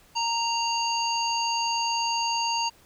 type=harmonic tone; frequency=929 Hz; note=A#5; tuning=6 cents flat; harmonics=1 / 3 / 5 / 7; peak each=-26 / -31 / -30 / -35 dBFS; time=0.15-2.7 s; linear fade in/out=20 ms; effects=pink hiss -57 dBFS RMS until 2.85 s